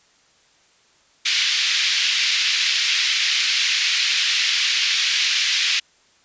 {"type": "band-pass noise", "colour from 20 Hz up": "pink", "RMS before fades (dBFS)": -20, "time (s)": [1.25, 5.8], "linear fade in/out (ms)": 10, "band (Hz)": [2200, 5400], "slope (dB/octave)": 24, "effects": ["white hiss -57 dBFS RMS until 6.24 s", "resampled to 16000 Hz"]}